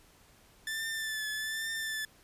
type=tone with vibrato; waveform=sawtooth; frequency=1760 Hz; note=A6; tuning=in tune; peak=-30 dBFS; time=0.67-2.05 s; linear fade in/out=2 ms; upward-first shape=triangle; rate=1.2 Hz; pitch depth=40 cents each way; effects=pink hiss -61 dBFS RMS until 2.23 s + resampled to 32000 Hz